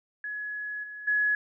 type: tone with level steps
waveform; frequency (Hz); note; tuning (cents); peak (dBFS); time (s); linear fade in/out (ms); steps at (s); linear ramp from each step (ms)
sine; 1689; G#6; +29; -32 / -38 / -22; 0.24-1.35; 2; 0.83 / 1.07; 10
effects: none